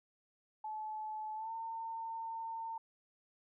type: tone with pitch glide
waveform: sine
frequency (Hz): 863 to 905.9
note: A5 to A#5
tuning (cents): -34 to -50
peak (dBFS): -39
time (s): 0.64-2.78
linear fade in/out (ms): 5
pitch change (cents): +84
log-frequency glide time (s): 1.35-1.52
effects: none